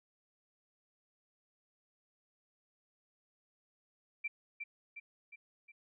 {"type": "tone with echo", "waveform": "sine", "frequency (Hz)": 2349, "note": "D7", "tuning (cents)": 0, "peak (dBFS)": -34, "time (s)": [4.24, 4.28], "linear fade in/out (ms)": 10, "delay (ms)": 360, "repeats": 4, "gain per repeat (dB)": -5, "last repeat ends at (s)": 5.72, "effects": []}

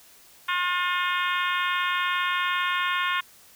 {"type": "harmonic tone", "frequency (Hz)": 357.5, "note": "F4", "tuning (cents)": 41, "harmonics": [3, 4, 5, 6, 7, 8, 9, 10], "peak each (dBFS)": [-27, -29, -31, -33, -34, -35, -36, -37], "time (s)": [0.48, 3.21], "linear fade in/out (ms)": 10, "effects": ["white hiss -53 dBFS RMS until 3.55 s"]}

